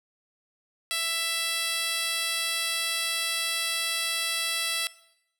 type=tone with band-pass filter; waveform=10% pulse; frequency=663 Hz; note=E5; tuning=10 cents sharp; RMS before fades=-29 dBFS; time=0.91-4.87 s; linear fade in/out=0 ms; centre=7500 Hz; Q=0.61; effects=noise-tail reverb RT60 0.8 s tail -18 dB re dry